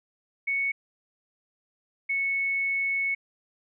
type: tone pair in turn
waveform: sine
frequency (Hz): 2217 / 2207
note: C#7 / C#7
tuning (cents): 0 / -8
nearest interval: unison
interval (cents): 8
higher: first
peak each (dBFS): -24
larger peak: neither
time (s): 0.47-0.72 / 2.09-3.15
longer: second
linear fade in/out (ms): 10
effects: none